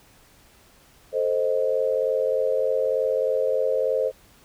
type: chord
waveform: sine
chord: A diminished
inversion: none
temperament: equal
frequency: 440 / 523.3 / 622.3 Hz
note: A4 / C5 / Eb5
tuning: 0 / 0 / 0 cents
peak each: -26 / -22 / -27 dBFS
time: 1.12-4.12 s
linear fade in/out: 50 ms
effects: pink hiss -55 dBFS RMS until 4.44 s